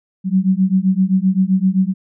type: beating tone pair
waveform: sine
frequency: 185 / 192.7 Hz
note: F#3 / G3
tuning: 0 / -29 cents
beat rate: 7.7 Hz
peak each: -15 dBFS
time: 0.24-1.94 s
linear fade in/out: 50 ms
effects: none